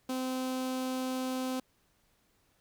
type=tone with notch filter; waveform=sawtooth; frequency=258 Hz; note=C4; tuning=24 cents flat; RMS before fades=-34 dBFS; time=0.09-1.6 s; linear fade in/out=5 ms; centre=1900 Hz; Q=2; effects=pink hiss -71 dBFS RMS until 2.6 s